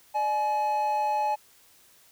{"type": "tone pair together", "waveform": "triangle", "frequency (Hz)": [599, 847.1], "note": ["D5", "G#5"], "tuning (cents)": [34, 34], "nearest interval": "tritone", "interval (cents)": 600, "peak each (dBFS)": [-31, -22], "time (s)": [0.14, 1.36], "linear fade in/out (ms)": 20, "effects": ["white hiss -58 dBFS RMS until 2.11 s"]}